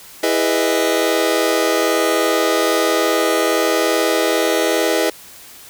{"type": "chord", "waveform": "sawtooth", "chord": "E major seventh", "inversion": "none", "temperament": "just", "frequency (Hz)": [329.6, 412, 494.4, 618.1], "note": ["E4", "G#4", "B4", "D#5"], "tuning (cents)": [0, -14, 2, -12], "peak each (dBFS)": -16, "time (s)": [0.23, 5.1], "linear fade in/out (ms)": 5, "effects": ["white hiss -40 dBFS RMS until 5.69 s"]}